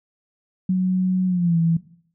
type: tone with pitch glide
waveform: sine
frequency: 185 to 165.77 Hz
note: F#3 to E3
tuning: 0 to +10 cents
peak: -16 dBFS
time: 0.69-1.77 s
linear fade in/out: 5 ms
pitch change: -190 cents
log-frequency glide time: 1.27-1.57 s
effects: noise-tail reverb RT60 0.6 s tail -17 dB re dry